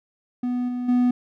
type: tone with level steps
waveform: triangle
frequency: 246.9 Hz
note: B3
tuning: in tune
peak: -20 / -23 / -14 dBFS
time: 0.43-1.11 s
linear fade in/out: 5 ms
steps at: 0.68 / 0.88 s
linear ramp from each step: 10 ms
effects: none